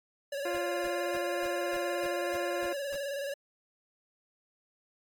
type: tone with vibrato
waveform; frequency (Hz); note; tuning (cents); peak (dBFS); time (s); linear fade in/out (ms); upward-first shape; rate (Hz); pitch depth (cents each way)
square; 561; C#5; +21; -34; 0.32-3.34; 5; square; 19; 41
type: harmonic tone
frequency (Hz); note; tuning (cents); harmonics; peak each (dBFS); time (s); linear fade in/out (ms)
349.2; F4; 0; 1 / 2 / 3 / 4 / 5 / 6 / 7; -35 / -38 / -43 / -44 / -46 / -47 / -48; 0.45-2.73; 5
type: noise bursts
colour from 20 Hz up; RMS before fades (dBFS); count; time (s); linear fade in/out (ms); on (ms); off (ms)
pink; -48; 9; 0.54-2.962; 2; 38; 260
effects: AAC 64 kbps